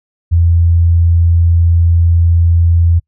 sine tone, 84.6 Hz, E2, 45 cents sharp, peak -6 dBFS, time 0.31-3 s, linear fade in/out 20 ms, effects noise-tail reverb RT60 0.1 s tail -26 dB re dry

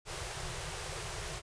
pink band-stop noise, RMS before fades -40 dBFS, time 0.05-1.42 s, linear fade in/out 50 ms, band 170 to 340 Hz, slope 96 dB/octave, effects resampled to 22050 Hz

